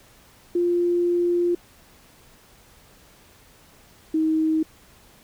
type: tone pair in turn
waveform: sine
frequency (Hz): 349.2 / 316.2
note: F4 / D#4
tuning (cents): 0 / +28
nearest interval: major second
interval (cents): 172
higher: first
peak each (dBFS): -18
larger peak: neither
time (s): 0.55-1.55 / 4.14-4.63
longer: first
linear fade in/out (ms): 5
effects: pink hiss -53 dBFS RMS until 5.23 s